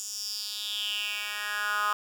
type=tone with high-pass filter sweep; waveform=10% pulse; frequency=207.7 Hz; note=G#3; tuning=in tune; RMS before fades=-32 dBFS; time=0-1.93 s; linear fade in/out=0 ms; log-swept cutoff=6600 to 1200 Hz; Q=5; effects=none